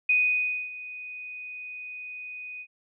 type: tone with ADSR envelope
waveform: sine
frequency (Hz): 2489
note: D#7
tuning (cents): 0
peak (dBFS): -18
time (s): 0.09-2.67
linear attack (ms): 6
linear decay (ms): 600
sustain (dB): -18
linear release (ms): 63
effects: none